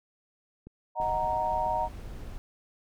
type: click train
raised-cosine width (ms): 3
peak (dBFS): -32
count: 5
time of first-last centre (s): 0.67-1.995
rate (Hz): 3.02
type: chord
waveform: sine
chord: D# minor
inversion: none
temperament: equal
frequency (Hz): 622.3 / 740 / 932.3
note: D#5 / F#5 / A#5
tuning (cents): 0 / 0 / 0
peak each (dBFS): -33 / -31 / -28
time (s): 0.95-1.89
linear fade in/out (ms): 50
type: noise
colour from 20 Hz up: brown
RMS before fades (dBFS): -40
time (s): 1.01-2.38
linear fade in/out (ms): 0
effects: none